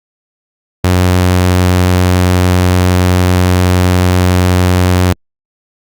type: tone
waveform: sawtooth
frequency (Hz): 90.7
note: F#2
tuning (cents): -34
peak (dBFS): -3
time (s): 0.84-5.13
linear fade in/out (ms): 5
effects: Opus 48 kbps